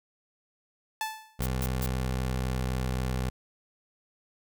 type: tone with exponential decay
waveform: sawtooth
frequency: 874 Hz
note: A5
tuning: 12 cents flat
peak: -23 dBFS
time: 1.01-1.4 s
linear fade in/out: 1 ms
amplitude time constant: 84 ms
type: tone with pitch glide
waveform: 20% pulse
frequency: 64.1 to 63.69 Hz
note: C2 to C2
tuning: -35 to -46 cents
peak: -23 dBFS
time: 1.39-3.3 s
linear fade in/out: 10 ms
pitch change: -11 cents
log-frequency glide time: 1.76-2.94 s
type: noise bursts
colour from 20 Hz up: blue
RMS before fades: -36 dBFS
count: 3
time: 1.42-1.86 s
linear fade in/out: 0 ms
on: 40 ms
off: 160 ms
effects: none